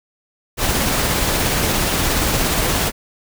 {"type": "noise with tremolo", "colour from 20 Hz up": "pink", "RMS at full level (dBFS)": -17, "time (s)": [0.57, 2.92], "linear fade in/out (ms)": 50, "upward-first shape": "triangle", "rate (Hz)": 17, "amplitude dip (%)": 25, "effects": []}